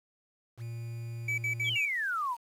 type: tone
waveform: triangle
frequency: 116.54 Hz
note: A#2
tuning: in tune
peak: -34 dBFS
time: 0.57-1.78 s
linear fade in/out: 50 ms
type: tone bursts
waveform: triangle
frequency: 2295 Hz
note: D7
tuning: 40 cents flat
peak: -27 dBFS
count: 4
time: 1.28-1.854 s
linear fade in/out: 5 ms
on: 100 ms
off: 58 ms
type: exponential sweep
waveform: sine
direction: down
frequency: 3502 to 907 Hz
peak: -29 dBFS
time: 1.64-2.37 s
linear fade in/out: 50 ms
effects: resampled to 32000 Hz + 9-bit